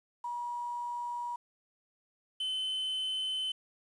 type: tone pair in turn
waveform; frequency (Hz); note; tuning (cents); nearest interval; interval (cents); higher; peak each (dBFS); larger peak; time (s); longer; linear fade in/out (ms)
sine / triangle; 961 / 3051; B5 / G7; -48 / -48; octave + minor sixth; 2000; second; -34 / -30; second; 0.24-1.36 / 2.4-3.52; neither; 5
effects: resampled to 22050 Hz + 10-bit